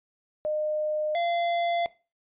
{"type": "tone pair in turn", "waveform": ["sine", "square"], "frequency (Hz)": [610, 687.4], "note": ["D#5", "F5"], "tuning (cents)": [-34, -28], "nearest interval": "major second", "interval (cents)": 206, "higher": "second", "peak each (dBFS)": -25, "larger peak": "neither", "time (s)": [[0.45, 1.15], [1.15, 1.86]], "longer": "second", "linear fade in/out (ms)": 0, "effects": ["noise-tail reverb RT60 0.3 s tail -18 dB re dry", "resampled to 8000 Hz"]}